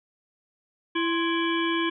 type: harmonic tone with a mistuned harmonic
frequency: 332.9 Hz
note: E4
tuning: 17 cents sharp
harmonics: 1 / 3 / 5 / 7 / 9 / 10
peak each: -25 / -30 / -32 / -33 / -35 / -35 dBFS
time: 0.95-1.9 s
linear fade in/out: 10 ms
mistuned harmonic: 3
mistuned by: +85 cents
effects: none